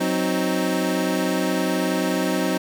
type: chord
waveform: 25% pulse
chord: C diminished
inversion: second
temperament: equal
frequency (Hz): 185 / 261.6 / 311.1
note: Gb3 / C4 / Eb4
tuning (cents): 0 / 0 / 0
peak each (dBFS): -21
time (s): 0-2.58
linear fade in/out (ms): 10
effects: none